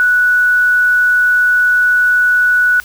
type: tone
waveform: sine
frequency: 1476 Hz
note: F#6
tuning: 5 cents flat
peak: -8 dBFS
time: 0-2.8 s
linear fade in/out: 0 ms
effects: added 62 Hz sine -43 dBFS peak until 2.84 s + white hiss -38 dBFS RMS until 2.84 s